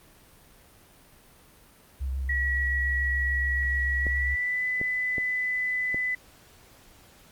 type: tone with vibrato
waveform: sine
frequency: 66.4 Hz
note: C2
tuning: 26 cents sharp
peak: -27 dBFS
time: 2-4.36 s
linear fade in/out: 20 ms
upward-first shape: sine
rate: 7 Hz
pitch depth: 36 cents each way
type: tone with pitch glide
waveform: sine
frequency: 1925 to 2002 Hz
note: B6 to B6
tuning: -45 to +23 cents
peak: -25 dBFS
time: 2.29-6.15 s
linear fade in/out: 5 ms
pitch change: +68 cents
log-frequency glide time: 3.97-4.64 s
type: clicks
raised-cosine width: 2 ms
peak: -21 dBFS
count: 4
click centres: 4.067 / 4.814 / 5.182 / 5.945 s
effects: pink hiss -55 dBFS RMS until 7.31 s + Opus 32 kbps